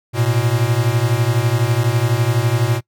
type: beating tone pair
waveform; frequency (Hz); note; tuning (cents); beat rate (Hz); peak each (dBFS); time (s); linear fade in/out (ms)
square; 112.1 / 124.1; A2 / B2; +33 / +9; 12; -18; 0.13-2.81; 50
effects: noise-tail reverb RT60 0.1 s tail -23 dB re dry